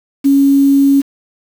sine tone with quantisation, 277.2 Hz, C#4, in tune, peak -6 dBFS, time 0.24-1.02 s, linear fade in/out 20 ms, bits 5, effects none

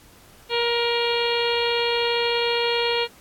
harmonic tone, 472 Hz, A#4, 22 cents sharp, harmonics 1 / 2 / 3 / 4 / 5 / 6 / 7 / 8 / 9, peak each -23 / -28 / -34 / -34 / -29 / -29 / -30 / -36 / -31 dBFS, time 0.49-3.08 s, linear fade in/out 50 ms, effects pink hiss -51 dBFS RMS until 3.2 s + AAC 64 kbps

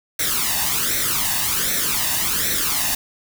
white noise with flanger, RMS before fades -21 dBFS, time 0.19-2.95 s, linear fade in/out 5 ms, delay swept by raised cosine 0.51 to 1.11 ms, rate 1.3 Hz, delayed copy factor +0.7, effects none

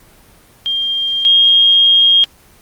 sine tone pair in turn, 3200 / 3241 Hz, G7 / G#7, +35 / -43 cents, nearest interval unison, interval 22 cents, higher second, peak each -14 / -6 dBFS, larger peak second, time 0.66-1.25 / 1.25-2.24 s, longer second, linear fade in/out 0 ms, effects pink hiss -46 dBFS RMS until 2.61 s + Opus 24 kbps

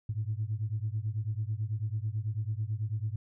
sine beating tone pair, 103.83 / 112.93 Hz, G#2 / A2, 0 / +46 cents, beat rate 9.1 Hz, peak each -32 / -33 dBFS, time 0.09-3.16 s, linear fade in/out 5 ms, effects tanh soft clip ceiling -23 dBFS

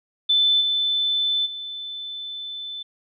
sine tone with level steps, 3520 Hz, A7, in tune, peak -15 / -19 / -30 dBFS, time 0.29-2.83 s, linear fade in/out 10 ms, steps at 0.6 / 1.45 s, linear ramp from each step 20 ms, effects none

